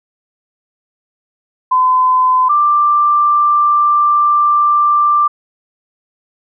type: tone pair in turn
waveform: sine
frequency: 1019 / 1181.1 Hz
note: C6 / D6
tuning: -46 / +9 cents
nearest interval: minor third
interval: 255 cents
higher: second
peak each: -8 dBFS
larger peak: neither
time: 1.71-2.49 / 2.49-5.28 s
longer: second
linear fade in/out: 10 ms
effects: none